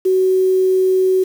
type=tone with quantisation; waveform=sine; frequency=374.9 Hz; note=F#4; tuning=23 cents sharp; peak=-11 dBFS; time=0.05-1.24 s; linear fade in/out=10 ms; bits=6; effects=none